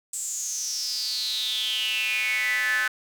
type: tone with high-pass filter sweep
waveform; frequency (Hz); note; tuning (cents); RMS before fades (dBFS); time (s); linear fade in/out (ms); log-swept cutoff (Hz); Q
square; 116.54; A#2; 0; -27; 0.13-2.88; 5; 7900 to 1600; 9.4
effects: none